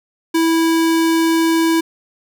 square tone, 327.9 Hz, E4, 9 cents flat, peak -13 dBFS, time 0.34-1.81 s, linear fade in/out 10 ms, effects none

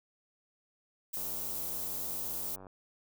violet noise, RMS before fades -37 dBFS, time 1.13-2.56 s, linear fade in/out 10 ms
click train, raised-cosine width 1 ms, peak -36 dBFS, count 143, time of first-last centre 1.17-2.668 s, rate 94.8 Hz
effects none

